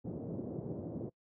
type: band-pass noise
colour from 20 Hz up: pink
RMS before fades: -41 dBFS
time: 0.04-1.1 s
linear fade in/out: 20 ms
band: 110 to 510 Hz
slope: 24 dB/octave
effects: noise-tail reverb RT60 0.1 s tail -24 dB re dry